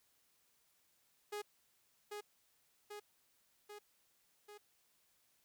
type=tone with echo; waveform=sawtooth; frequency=415.3 Hz; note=G#4; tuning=in tune; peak=-37 dBFS; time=1.32-1.42 s; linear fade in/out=10 ms; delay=790 ms; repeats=4; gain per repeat=-3 dB; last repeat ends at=4.58 s; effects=white hiss -75 dBFS RMS until 5.44 s